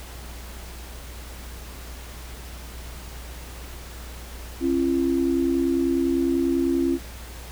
sine tone pair together, 269.9 / 340 Hz, C#4 / F4, -46 / -46 cents, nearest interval major third, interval 400 cents, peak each -22 dBFS, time 4.6-6.99 s, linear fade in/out 50 ms, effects added 60 Hz sine -37 dBFS peak until 7.51 s + pink hiss -42 dBFS RMS until 7.51 s

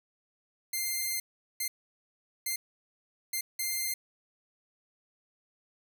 5% pulse tone bursts at uneven times, 2098 Hz, C7, 4 cents sharp, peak -20 dBFS, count 5, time 0.73-1.2 / 1.6-1.68 / 2.46-2.56 / 3.33-3.41 / 3.59-3.94 s, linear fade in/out 5 ms, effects none

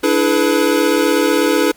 square chord, E dominant seventh, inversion third, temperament equal with one note detuned, 293.7 / 329.6 / 425.5 / 493.9 Hz, D4 / E4 / G#4 / B4, 0 / 0 / +42 / 0 cents, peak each -18 dBFS, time 0.03-1.72 s, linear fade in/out 10 ms, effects pink hiss -48 dBFS RMS until 1.76 s + MP3 96 kbps

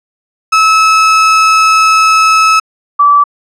35% pulse / sine tone pair in turn, 1298 / 1156.4 Hz, E6 / D6, -27 / -27 cents, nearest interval major second, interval 200 cents, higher first, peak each -3 dBFS, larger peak neither, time 0.52-2.6 / 2.99-3.24 s, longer first, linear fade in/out 10 ms, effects low-pass 7000 Hz 12 dB/octave

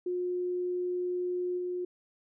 sine tone with level steps, 358.9 Hz, F4, 47 cents sharp, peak -29 / -31 dBFS, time 0.06-1.85 s, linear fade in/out 5 ms, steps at 1.57 s, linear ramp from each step 20 ms, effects none

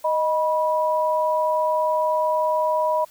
sine tone pair together, 622.3 / 976.2 Hz, D#5 / B5, 0 / -20 cents, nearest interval minor sixth, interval 780 cents, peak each -21 dBFS, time 0.04-3.05 s, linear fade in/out 10 ms, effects white hiss -52 dBFS RMS until 3.1 s

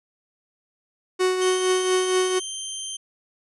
45% pulse tone with tremolo, 370 Hz, F#4, in tune, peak -17 dBFS, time 1.19-2.4 s, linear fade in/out 20 ms, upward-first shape triangle, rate 4.3 Hz, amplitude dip 55%
15% pulse tone, 3136 Hz, G7, in tune, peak -22 dBFS, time 1.41-2.97 s, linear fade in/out 10 ms
effects resampled to 24000 Hz

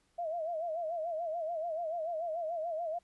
sine tone with vibrato, 659.3 Hz, E5, in tune, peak -33 dBFS, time 0.18-2.99 s, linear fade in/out 10 ms, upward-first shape sine, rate 6.9 Hz, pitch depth 110 cents each way, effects pink hiss -73 dBFS RMS until 3.03 s + resampled to 24000 Hz

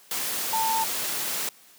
sine tone in noise, 895 Hz, A5, 29 cents sharp, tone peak -23 dBFS, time 0.53-0.84 s, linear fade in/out 2 ms, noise white, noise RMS -29 dBFS, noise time 0.11-1.49 s, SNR +3 dB, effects white hiss -54 dBFS RMS until 1.78 s + high-pass 150 Hz 12 dB/octave

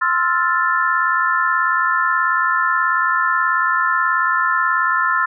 sine chord, F major seventh, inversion second, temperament equal, 1046.5 / 1318.5 / 1396.9 / 1760 Hz, C6 / E6 / F6 / A6, 0 / 0 / 0 / 0 cents, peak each -20 dBFS, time 0.01-5.26 s, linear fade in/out 10 ms, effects none

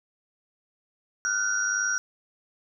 sine tone cluster, 1412 / 1514 / 5730 Hz, F6 / F#6 / F8, +19 / +39 / +44 cents, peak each -28 dBFS, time 1.25-1.98 s, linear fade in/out 0 ms, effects none

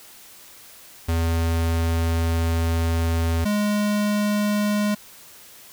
square tone pair in turn, 82.8 / 207.7 Hz, E2 / G#3, +8 / 0 cents, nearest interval octave + major third, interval 1592 cents, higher second, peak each -20 dBFS, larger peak neither, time 1.08-3.45 / 3.45-4.95 s, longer first, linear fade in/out 10 ms, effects white hiss -46 dBFS RMS until 5.72 s

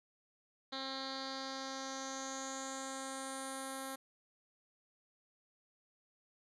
10% pulse tone with low-pass filter sweep, 267.3 Hz, C4, 37 cents sharp, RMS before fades -43 dBFS, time 0.72-3.96 s, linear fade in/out 10 ms, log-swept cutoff 4000 to 11000 Hz, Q 4.8, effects none

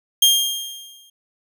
sawtooth tone with exponential decay, 3214 Hz, G7, 43 cents sharp, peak -6 dBFS, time 0.22-1.1 s, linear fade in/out 5 ms, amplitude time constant 190 ms, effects none

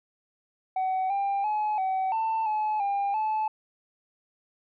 sine tone with pitch steps, 753 / 795 / 849 / 759 / 891 / 856 / 800 / 866 Hz, F#5 / G5 / G#5 / F#5 / A5 / A5 / G5 / A5, +30 / +24 / +38 / +44 / +22 / -48 / +35 / -28 cents, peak -22 dBFS, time 0.76-3.48 s, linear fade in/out 5 ms, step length 340 ms, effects tanh soft clip ceiling -23 dBFS

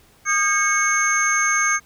sine tone cluster, 1227 / 1609 / 2195 / 6350 Hz, D#6 / G6 / C#7 / G8, -25 / +45 / -18 / +21 cents, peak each -21 dBFS, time 0.25-1.8 s, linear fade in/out 50 ms, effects tanh soft clip ceiling -9 dBFS + pink hiss -54 dBFS RMS until 1.85 s

